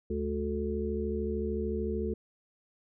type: harmonic tone with a mistuned harmonic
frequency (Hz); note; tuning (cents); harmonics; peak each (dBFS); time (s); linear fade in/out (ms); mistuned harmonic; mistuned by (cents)
73.42; D2; 0; 1 / 3 / 5 / 6; -35 / -35 / -35 / -35; 0.1-2.14; 5; 3; -56
effects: none